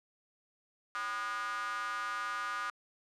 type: tone with high-pass filter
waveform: square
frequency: 111.1 Hz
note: A2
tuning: 17 cents sharp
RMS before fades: -37 dBFS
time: 0.95-2.7 s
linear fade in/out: 0 ms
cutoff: 1300 Hz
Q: 8.7
effects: low-pass 8000 Hz 12 dB/octave